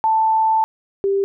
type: tone pair in turn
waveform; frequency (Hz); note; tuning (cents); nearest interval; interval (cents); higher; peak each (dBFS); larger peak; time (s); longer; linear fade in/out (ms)
sine; 883 / 394.1; A5 / G4; +6 / +9; octave + major second; 1397; first; -13 / -15; first; 0.04-0.64 / 1.04-1.24; first; 0
effects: none